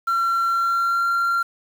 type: tone with pitch glide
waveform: sine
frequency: 1362 to 1378.6 Hz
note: F6 to F6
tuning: -44 to -23 cents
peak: -15 dBFS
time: 0.07-1.43 s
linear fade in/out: 10 ms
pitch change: +21 cents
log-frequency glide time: 0.47-1.07 s
effects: tanh soft clip ceiling -17 dBFS + 7-bit